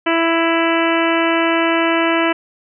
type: harmonic tone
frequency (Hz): 331.3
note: E4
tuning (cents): +9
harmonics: 1 / 2 / 3 / 4 / 5 / 6 / 7 / 8 / 9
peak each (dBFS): -17 / -20 / -22 / -23 / -24 / -25 / -25 / -26 / -27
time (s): 0.06-2.33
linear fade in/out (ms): 10
effects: none